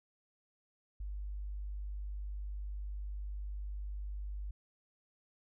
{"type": "tone", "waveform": "sine", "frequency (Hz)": 50, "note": "G1", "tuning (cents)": 35, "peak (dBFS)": -38, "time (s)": [1, 4.51], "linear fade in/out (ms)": 5, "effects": []}